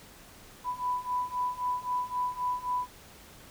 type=beating tone pair; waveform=sine; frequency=991 / 994.8 Hz; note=B5 / B5; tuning=+6 / +12 cents; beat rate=3.8 Hz; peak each=-33 / -31 dBFS; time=0.64-2.88 s; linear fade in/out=50 ms; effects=pink hiss -52 dBFS RMS until 3.5 s